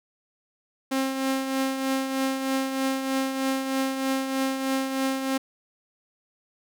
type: tone with tremolo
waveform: sawtooth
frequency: 266.7 Hz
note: C4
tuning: 33 cents sharp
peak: -18 dBFS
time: 0.91-5.38 s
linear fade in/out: 10 ms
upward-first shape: triangle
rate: 3.2 Hz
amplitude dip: 55%
effects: none